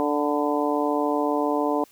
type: harmonic tone with a mistuned harmonic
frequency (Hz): 147.1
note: D3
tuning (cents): +3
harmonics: 2 / 3 / 4 / 5 / 6 / 7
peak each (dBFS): -25 / -27 / -28 / -29 / -30 / -30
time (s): 0-1.84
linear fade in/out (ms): 0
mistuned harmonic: 7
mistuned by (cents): -36
effects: white hiss -56 dBFS RMS until 1.91 s